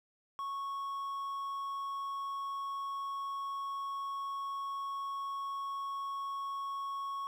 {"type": "tone with quantisation", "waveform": "triangle", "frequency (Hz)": 1104, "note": "C#6", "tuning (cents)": -7, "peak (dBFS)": -34, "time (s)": [0.39, 7.27], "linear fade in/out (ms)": 0, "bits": 10, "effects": []}